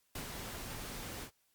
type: noise with ADSR envelope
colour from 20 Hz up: pink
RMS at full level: -41 dBFS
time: 0.15-1.31 s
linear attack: 5 ms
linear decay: 85 ms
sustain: -3 dB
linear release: 86 ms
effects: white hiss -75 dBFS RMS until 1.54 s + Opus 48 kbps